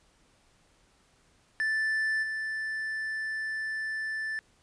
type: tone with level steps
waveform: triangle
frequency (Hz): 1760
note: A6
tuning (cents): 0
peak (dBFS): -24 / -29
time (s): 1.6-4.39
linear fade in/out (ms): 0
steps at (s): 2.22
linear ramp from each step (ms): 20
effects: pink hiss -65 dBFS RMS until 4.62 s + resampled to 22050 Hz